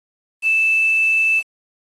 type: tone with quantisation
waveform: sine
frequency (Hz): 2637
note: E7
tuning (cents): 0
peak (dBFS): -13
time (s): 0.42-1.43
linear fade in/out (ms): 50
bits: 6
effects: AAC 32 kbps